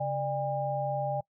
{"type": "tone cluster", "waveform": "sine", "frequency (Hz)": [138, 596, 806], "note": ["C#3", "D5", "G5"], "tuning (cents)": [-7, 25, 48], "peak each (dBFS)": [-34, -32, -32], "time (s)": [0, 1.21], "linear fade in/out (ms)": 10, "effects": ["noise-tail reverb RT60 0.1 s tail -23 dB re dry"]}